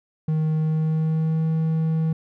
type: tone with pitch glide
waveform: triangle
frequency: 156.6 to 160.17 Hz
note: D#3 to E3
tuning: +11 to -49 cents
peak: -17 dBFS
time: 0.28-2.13 s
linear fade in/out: 5 ms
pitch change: +40 cents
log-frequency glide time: 0.58-1.45 s
effects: none